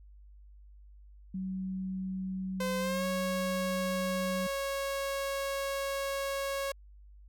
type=tone; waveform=sine; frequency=188.3 Hz; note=F#3; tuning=31 cents sharp; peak=-33 dBFS; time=1.34-4.47 s; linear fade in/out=5 ms
type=tone with pitch glide; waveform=sawtooth; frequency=514 to 550.9 Hz; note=C5 to C#5; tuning=-31 to -11 cents; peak=-28 dBFS; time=2.6-6.72 s; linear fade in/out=5 ms; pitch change=+120 cents; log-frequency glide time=2.79-3.05 s
effects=added 50 Hz sine -51 dBFS peak until 7.28 s